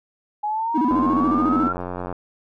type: exponential sweep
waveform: sine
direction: up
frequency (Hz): 830 to 1378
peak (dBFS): -21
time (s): 0.43-1.73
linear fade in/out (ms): 10
type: tone with vibrato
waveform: triangle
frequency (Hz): 277.2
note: C#4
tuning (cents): 0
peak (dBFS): -16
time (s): 0.74-1.69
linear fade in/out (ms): 20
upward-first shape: square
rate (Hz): 14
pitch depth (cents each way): 210
type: click train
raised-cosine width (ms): 1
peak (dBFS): -15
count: 110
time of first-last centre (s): 0.91-2.127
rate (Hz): 89.6
effects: none